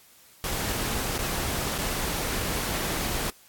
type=noise with dropouts; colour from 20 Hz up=pink; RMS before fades=-29 dBFS; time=0.44-3.3 s; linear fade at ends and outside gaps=1 ms; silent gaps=1.18-1.19 / 1.781-1.785 s; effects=white hiss -55 dBFS RMS until 3.48 s + AAC 64 kbps